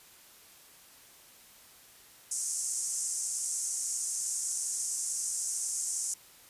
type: band-pass noise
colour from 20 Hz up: white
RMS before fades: -34 dBFS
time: 2.31-6.14 s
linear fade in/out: 5 ms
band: 6000 to 9300 Hz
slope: 48 dB/octave
effects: white hiss -56 dBFS RMS until 6.49 s + resampled to 32000 Hz